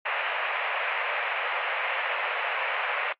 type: band-pass noise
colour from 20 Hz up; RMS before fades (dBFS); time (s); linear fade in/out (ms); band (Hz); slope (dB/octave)
white; -29; 0.05-3.13; 10; 510 to 2700; 48
effects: noise-tail reverb RT60 0.1 s tail -23 dB re dry + AAC 64 kbps